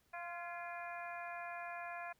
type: harmonic tone with a mistuned harmonic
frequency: 346.9 Hz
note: F4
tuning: 12 cents flat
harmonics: 2 / 3 / 4 / 5 / 6 / 7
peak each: -46 / -50 / -52 / -50 / -57 / -52 dBFS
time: 0.13-2.13 s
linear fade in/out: 10 ms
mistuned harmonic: 5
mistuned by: -33 cents
effects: pink hiss -75 dBFS RMS until 2.19 s